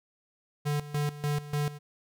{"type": "tone with tremolo", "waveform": "square", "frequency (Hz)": 146.83, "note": "D3", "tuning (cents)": 0, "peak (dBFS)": -27, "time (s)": [0.65, 1.79], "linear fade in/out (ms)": 20, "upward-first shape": "square", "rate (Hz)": 3.4, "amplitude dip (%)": 80, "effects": []}